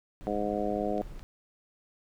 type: noise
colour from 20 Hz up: brown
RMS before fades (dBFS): -44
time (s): 0.21-1.23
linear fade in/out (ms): 0
type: harmonic tone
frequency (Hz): 103.83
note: G#2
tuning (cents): 0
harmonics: 2 / 3 / 4 / 5 / 6 / 7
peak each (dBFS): -35 / -35 / -35 / -35 / -35 / -35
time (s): 0.27-1.02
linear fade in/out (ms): 0
type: clicks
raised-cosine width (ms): 0.2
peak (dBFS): -33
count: 2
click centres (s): 0.98 / 1.194
effects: none